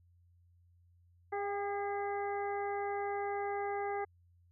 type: harmonic tone with a mistuned harmonic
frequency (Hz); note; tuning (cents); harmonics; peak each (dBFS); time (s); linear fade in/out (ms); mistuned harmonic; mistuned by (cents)
406.1; G#4; -39; 1 / 2 / 3 / 4 / 5; -37 / -37 / -46 / -48 / -47; 1.32-4.05; 10; 2; -22
effects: added 87 Hz sine -63 dBFS peak until 4.51 s